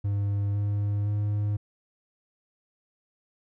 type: tone with pitch steps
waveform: triangle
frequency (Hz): 101 / 102.35 / 103.72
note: G#2 / G#2 / G#2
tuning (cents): -48 / -25 / -2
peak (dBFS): -22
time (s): 0.04-1.57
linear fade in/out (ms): 10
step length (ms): 510
effects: none